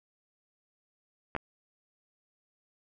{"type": "clicks", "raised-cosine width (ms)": 0.5, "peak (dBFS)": -17, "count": 2, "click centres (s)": [1.351, 1.364], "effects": []}